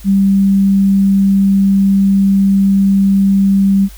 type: tone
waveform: sine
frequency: 196 Hz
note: G3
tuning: in tune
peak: -7 dBFS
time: 0.04-3.89 s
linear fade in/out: 50 ms
effects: added 50 Hz sine -32 dBFS peak until 3.97 s + white hiss -41 dBFS RMS until 3.97 s